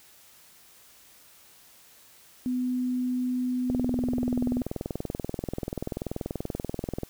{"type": "tone with pitch glide", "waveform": "sine", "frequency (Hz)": [250.9, 246.6], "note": ["B3", "B3"], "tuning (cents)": [28, -2], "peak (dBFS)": -25, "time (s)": [2.46, 4.62], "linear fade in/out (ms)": 0, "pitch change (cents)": -30, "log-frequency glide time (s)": [3.66, 4.42]}
{"type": "click train", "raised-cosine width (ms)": 2, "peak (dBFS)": -17, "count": 70, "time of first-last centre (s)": [3.7, 7.033], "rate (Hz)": 20.7}
{"effects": ["white hiss -55 dBFS RMS until 7.09 s"]}